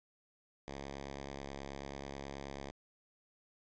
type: tone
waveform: 5% pulse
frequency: 69.3 Hz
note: C#2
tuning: in tune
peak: -32 dBFS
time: 0.68-2.71 s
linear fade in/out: 0 ms
effects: resampled to 16000 Hz